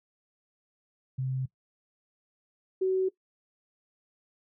sine tone pair in turn, 130.81 / 376.5 Hz, C3 / F#4, 0 / +30 cents, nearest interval octave + tritone, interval 1830 cents, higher second, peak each -28 / -23 dBFS, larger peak second, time 1.18-1.46 / 2.81-3.09 s, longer neither, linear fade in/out 10 ms, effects noise-tail reverb RT60 0.1 s tail -19 dB re dry

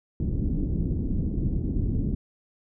pink low-pass noise, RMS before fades -26 dBFS, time 0.2-2.15 s, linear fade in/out 2 ms, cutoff 300 Hz, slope 24 dB/octave, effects none

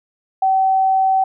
sine tone, 765 Hz, G5, 42 cents flat, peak -12 dBFS, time 0.42-1.24 s, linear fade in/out 5 ms, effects none

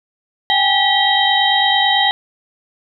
sine tone cluster, 782 / 831 / 1945 / 3149 / 3814 Hz, G5 / G#5 / B6 / G7 / A#7, -4 / +1 / -27 / +7 / +39 cents, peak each -18 dBFS, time 0.5-2.11 s, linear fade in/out 0 ms, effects none

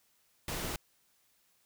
pink noise, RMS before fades -37 dBFS, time 0.48-0.76 s, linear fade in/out 2 ms, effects white hiss -71 dBFS RMS until 1.65 s

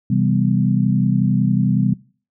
sine chord, C major seventh, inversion none, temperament equal, 130.81 / 164.81 / 196 / 246.9 Hz, C3 / E3 / G3 / B3, 0 / 0 / 0 / 0 cents, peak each -18 / -22 / -18 / -22 dBFS, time 0.1-1.94 s, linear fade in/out 5 ms, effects noise-tail reverb RT60 0.4 s tail -21 dB re dry

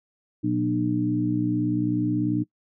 harmonic tone with a mistuned harmonic, 60.3 Hz, B1, 41 cents flat, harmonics 2 / 3 / 4 / 5, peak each -28 / -30 / -30 / -23 dBFS, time 0.43-2.44 s, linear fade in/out 20 ms, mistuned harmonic 3, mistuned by +20 cents, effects noise-tail reverb RT60 0.1 s tail -23 dB re dry

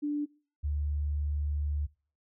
sine tone pair in turn, 293.6 / 73.4 Hz, D4 / D2, 0 / 0 cents, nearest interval 2 octaves, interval 2400 cents, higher first, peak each -28 dBFS, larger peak neither, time 0.02-0.26 / 0.63-1.87 s, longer second, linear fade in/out 20 ms, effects noise-tail reverb RT60 0.4 s tail -23 dB re dry

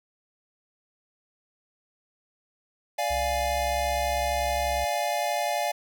square chord, D diminished, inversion none, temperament equal, 587.3 / 698.5 / 830.6 Hz, D5 / F5 / Ab5, 0 / 0 / 0 cents, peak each -31 / -29 / -31 dBFS, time 2.98-5.72 s, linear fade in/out 10 ms
triangle tone with vibrato, 65.6 Hz, C2, 5 cents sharp, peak -30 dBFS, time 3.1-4.85 s, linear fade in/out 10 ms, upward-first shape triangle, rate 15 Hz, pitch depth 47 cents each way
effects none

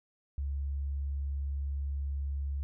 sine tone, 69.9 Hz, C#2, 15 cents sharp, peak -31 dBFS, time 0.38-2.63 s, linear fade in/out 0 ms, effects none

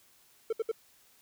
triangle tone bursts, 447.4 Hz, A4, 29 cents sharp, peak -25 dBFS, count 3, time 0.5-0.716 s, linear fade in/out 5 ms, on 28 ms, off 66 ms, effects white hiss -63 dBFS RMS until 1.21 s

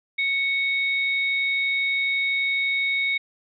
sine tone pair together, 2217 / 3729 Hz, C#7 / A#7, 0 / 0 cents, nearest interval major sixth, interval 900 cents, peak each -21 / -30 dBFS, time 0.18-3.18 s, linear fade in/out 10 ms, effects none

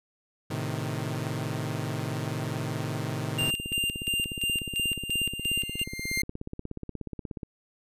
sawtooth chord, A diminished, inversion none, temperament equal, 110 / 130.81 / 155.56 Hz, A2 / C3 / Eb3, 0 / 0 / 0 cents, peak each -30 dBFS, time 0.5-3.51 s, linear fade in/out 10 ms
square tone with tremolo, 2794 Hz, F7, in tune, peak -26 dBFS, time 3.38-5.84 s, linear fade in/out 10 ms, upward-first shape square, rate 2.9 Hz, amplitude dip 65%
click train, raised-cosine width 3 ms, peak -23 dBFS, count 68, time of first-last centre 3.42-7.432 s, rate 16.7 Hz
sawtooth tone with exponential growth, 2100 Hz, C7, 6 cents sharp, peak -22 dBFS, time 5.39-6.22 s, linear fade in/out 5 ms, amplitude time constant 180 ms
effects resampled to 32000 Hz

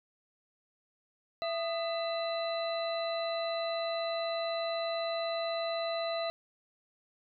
harmonic tone with a mistuned harmonic, 667 Hz, E5, 20 cents sharp, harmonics 1 / 2 / 3 / 4 / 6, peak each -32 / -41 / -45 / -47 / -40 dBFS, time 1.42-6.3 s, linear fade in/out 0 ms, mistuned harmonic 2, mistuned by -130 cents, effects none

